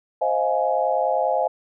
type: chord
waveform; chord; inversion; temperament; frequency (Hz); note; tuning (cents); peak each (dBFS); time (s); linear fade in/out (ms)
sine; F minor seventh; second; just; 523.8 / 628.6 / 698.5 / 838.1; C5 / Eb5 / F5 / Ab5; +2 / +18 / 0 / +16; -24; 0.21-1.48; 10
effects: none

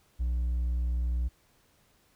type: tone with hard clipping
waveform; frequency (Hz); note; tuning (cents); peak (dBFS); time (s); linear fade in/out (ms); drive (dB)
sine; 60.9; B1; -24; -27; 0.19-1.29; 20; 2
effects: pink hiss -66 dBFS RMS until 2.15 s

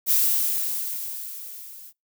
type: noise with level ramp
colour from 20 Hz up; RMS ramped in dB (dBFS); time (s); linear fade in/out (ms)
violet; -18 to -44; 0.06-1.93; 50
effects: noise-tail reverb RT60 0.2 s tail -26 dB re dry

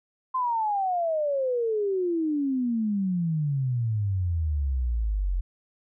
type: exponential sweep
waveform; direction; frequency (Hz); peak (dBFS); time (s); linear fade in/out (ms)
sine; down; 1046.5 to 43.15; -23; 0.34-5.41; 10
effects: none

